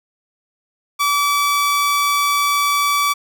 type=tone; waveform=sawtooth; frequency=1151 Hz; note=D6; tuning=35 cents flat; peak=-11 dBFS; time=0.99-3.14 s; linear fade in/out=20 ms; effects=none